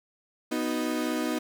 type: chord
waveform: 35% pulse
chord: B major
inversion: none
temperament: equal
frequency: 246.9 / 311.1 / 370 Hz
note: B3 / D#4 / F#4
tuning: 0 / 0 / 0 cents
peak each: -29 / -28 / -34 dBFS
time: 0.51-1.39 s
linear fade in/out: 10 ms
effects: 10-bit